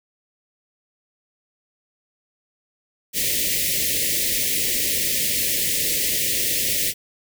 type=band-stop noise; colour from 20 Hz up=white; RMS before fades=-22 dBFS; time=3.13-6.94 s; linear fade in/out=50 ms; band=590 to 1800 Hz; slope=96 dB/octave; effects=none